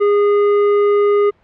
sine tone with tanh clipping, 410 Hz, G#4, 22 cents flat, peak -12 dBFS, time 0-1.31 s, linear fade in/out 20 ms, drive 12 dB, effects pink hiss -55 dBFS RMS until 1.43 s + low-pass 2000 Hz 12 dB/octave

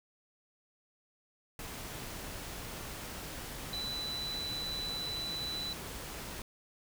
sine tone in noise, 3978 Hz, B7, 12 cents sharp, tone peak -36 dBFS, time 3.73-5.73 s, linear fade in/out 2 ms, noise pink, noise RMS -43 dBFS, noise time 1.59-6.42 s, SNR +4 dB, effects none

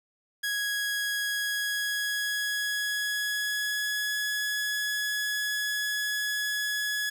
sawtooth tone with pitch glide, 1661.2 to 1688.3 Hz, G#6 to G#6, 0 to +28 cents, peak -24 dBFS, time 0.43-7.1 s, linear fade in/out 10 ms, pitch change +28 cents, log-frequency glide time 1.29-4.09 s, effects 9-bit

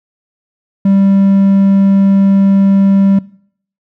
triangle tone, 196 Hz, G3, in tune, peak -4 dBFS, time 0.85-3.19 s, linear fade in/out 5 ms, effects noise-tail reverb RT60 0.6 s tail -21 dB re dry

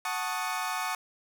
30% pulse chord, D# half-diminished seventh, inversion first, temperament equal, 740 / 880 / 1108.7 / 1244.5 Hz, F#5 / A5 / C#6 / D#6, 0 / 0 / 0 / 0 cents, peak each -33 dBFS, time 0.05-0.95 s, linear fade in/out 2 ms, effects none

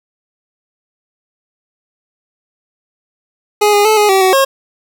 25% pulse tone with pitch steps, 417.4 / 410.2 / 433.8 / 417.4 / 384.3 / 375.8 / 541 Hz, G#4 / G#4 / A4 / G#4 / G4 / F#4 / C#5, +9 / -21 / -25 / +9 / -34 / +27 / -42 cents, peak -4 dBFS, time 3.61-4.45 s, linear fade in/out 10 ms, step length 120 ms, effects none

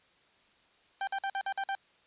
30% pulse tone bursts, 784 Hz, G5, in tune, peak -28 dBFS, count 7, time 1.01-1.751 s, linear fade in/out 2 ms, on 63 ms, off 50 ms, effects white hiss -65 dBFS RMS until 2.06 s + resampled to 8000 Hz

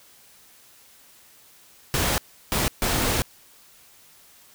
pink noise bursts at uneven times, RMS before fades -23 dBFS, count 3, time 1.94-2.18 / 2.52-2.68 / 2.82-3.22 s, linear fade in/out 0 ms, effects white hiss -53 dBFS RMS until 4.54 s

